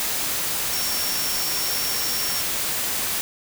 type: tone in noise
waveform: sine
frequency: 5510 Hz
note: F8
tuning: 24 cents flat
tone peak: -28 dBFS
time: 0.73-2.41 s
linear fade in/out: 0 ms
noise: white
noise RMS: -25 dBFS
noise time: 0-3.21 s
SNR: -6 dB
effects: none